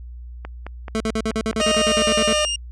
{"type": "click train", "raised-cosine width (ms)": 0.5, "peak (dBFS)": -17, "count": 7, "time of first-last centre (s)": [0.45, 1.746], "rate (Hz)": 4.63}
{"type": "tone bursts", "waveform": "25% pulse", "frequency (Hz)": 220.5, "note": "A3", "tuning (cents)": 4, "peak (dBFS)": -16, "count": 14, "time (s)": [0.95, 2.328], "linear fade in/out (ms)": 0, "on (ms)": 52, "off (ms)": 50}
{"type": "tone with pitch glide", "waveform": "sawtooth", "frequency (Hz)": [620, 605.5], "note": ["D#5", "D#5"], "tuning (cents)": [-6, -47], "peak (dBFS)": -15, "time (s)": [1.6, 2.45], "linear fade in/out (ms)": 0, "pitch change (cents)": -41, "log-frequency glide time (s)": [1.74, 2.09]}
{"type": "tone", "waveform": "sawtooth", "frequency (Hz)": 2820, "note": "F7", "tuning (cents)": 16, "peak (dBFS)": -18, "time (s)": [1.61, 2.56], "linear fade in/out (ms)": 5}
{"effects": ["added 60 Hz sine -33 dBFS peak until 2.71 s", "resampled to 22050 Hz"]}